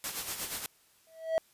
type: noise with tremolo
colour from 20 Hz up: white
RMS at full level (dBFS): -34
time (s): 0.04-0.66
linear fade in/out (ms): 0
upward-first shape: sine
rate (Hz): 8.4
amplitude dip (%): 60
type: tone with exponential growth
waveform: triangle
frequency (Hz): 648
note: E5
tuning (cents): -30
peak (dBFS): -20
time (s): 1.07-1.38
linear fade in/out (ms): 0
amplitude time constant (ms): 67
effects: white hiss -65 dBFS RMS until 1.53 s + resampled to 32000 Hz